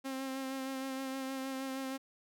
sawtooth tone with vibrato, 266 Hz, C4, 29 cents sharp, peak -33 dBFS, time 0.04-1.98 s, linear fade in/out 20 ms, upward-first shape sine, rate 6.4 Hz, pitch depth 22 cents each way, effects none

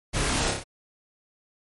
pink noise with echo, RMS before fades -27 dBFS, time 0.13-0.52 s, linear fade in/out 20 ms, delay 30 ms, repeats 4, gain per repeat -3 dB, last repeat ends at 0.64 s, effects MP3 48 kbps

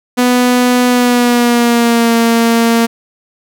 sawtooth tone with pitch glide, 247.5 to 230.9 Hz, B3 to A#3, +4 to -16 cents, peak -4 dBFS, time 0.17-2.87 s, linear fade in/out 20 ms, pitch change -120 cents, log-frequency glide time 0.87-2.15 s, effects none

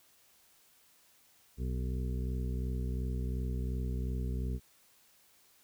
harmonic tone, 62.8 Hz, B1, 30 cents sharp, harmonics 1 / 2 / 3 / 4 / 6 / 7, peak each -33 / -39 / -43 / -45 / -49 / -50 dBFS, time 1.57-4.6 s, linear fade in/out 50 ms, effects white hiss -65 dBFS RMS until 5.63 s

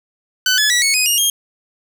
15% pulse tone with pitch steps, 1507 / 1711.2 / 1943.1 / 2206 / 2505 / 2845 / 3230 Hz, F#6 / A6 / B6 / C#7 / D#7 / F7 / G#7, +31 / -49 / -29 / -9 / +11 / +31 / -49 cents, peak -6 dBFS, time 0.46-1.3 s, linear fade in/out 2 ms, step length 120 ms, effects none

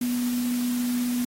sine tone in noise, 244.7 Hz, B3, 16 cents flat, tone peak -23 dBFS, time 0.01-1.25 s, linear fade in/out 5 ms, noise white, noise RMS -37 dBFS, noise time 0.01-1.25 s, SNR +11 dB, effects AAC 48 kbps

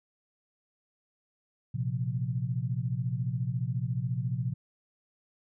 sine chord, Bb suspended second, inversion none, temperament equal, 116.54 / 130.81 / 174.61 Hz, Bb2 / C3 / F3, 0 / 0 / 0 cents, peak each -32 / -31 / -37 dBFS, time 1.74-4.54 s, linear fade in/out 10 ms, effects none

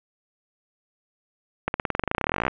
accelerating click train, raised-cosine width 0.5 ms, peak -8 dBFS, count 26, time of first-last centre 1.68-2.48 s, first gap 61 ms, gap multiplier 0.94, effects resampled to 8000 Hz + 8-bit

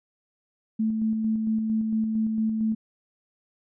sine tone with tremolo, 220 Hz, A3, in tune, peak -21 dBFS, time 0.79-2.75 s, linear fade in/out 10 ms, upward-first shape square, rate 4.4 Hz, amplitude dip 30%, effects none

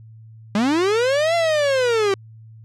45% pulse linear two-way sweep, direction up then down, 196 to 687 to 381.3 Hz, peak -16 dBFS, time 0.55-2.14 s, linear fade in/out 2 ms, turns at 1.35 s, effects added 111 Hz sine -40 dBFS peak until 2.64 s + low-pass 6000 Hz 12 dB/octave

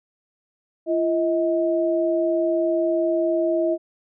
sine tone pair together, 340.4 / 635.6 Hz, F4 / D#5, -44 / +37 cents, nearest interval major seventh, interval 1081 cents, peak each -21 dBFS, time 0.86-3.78 s, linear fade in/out 50 ms, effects none

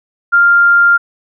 sine tone, 1396.9 Hz, F6, in tune, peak -5 dBFS, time 0.32-0.98 s, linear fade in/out 20 ms, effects none

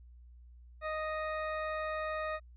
20% pulse tone, 622.3 Hz, D#5, in tune, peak -29 dBFS, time 0.81-2.4 s, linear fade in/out 50 ms, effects added 60 Hz sine -52 dBFS peak until 2.56 s + resampled to 8000 Hz

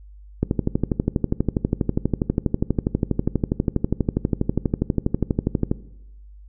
click train, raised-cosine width 3 ms, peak -6 dBFS, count 66, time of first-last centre 0.43-5.715 s, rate 12.3 Hz, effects noise-tail reverb RT60 0.9 s tail -18 dB re dry + added 50 Hz sine -41 dBFS peak until 6.48 s

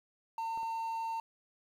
triangle tone, 906 Hz, A#5, 50 cents flat, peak -32 dBFS, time 0.38-1.2 s, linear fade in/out 2 ms
clicks, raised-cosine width 1 ms, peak -37 / -40 dBFS, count 2, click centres 0.575 / 0.631 s
effects 10-bit

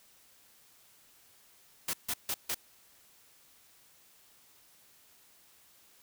white noise bursts, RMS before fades -33 dBFS, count 4, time 1.88-2.546 s, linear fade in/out 5 ms, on 54 ms, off 150 ms, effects white hiss -62 dBFS RMS until 6.02 s

